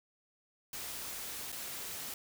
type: noise with dropouts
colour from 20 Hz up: white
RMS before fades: -42 dBFS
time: 0.73-2.14 s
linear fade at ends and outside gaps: 2 ms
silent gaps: 1.519-1.525 s
effects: none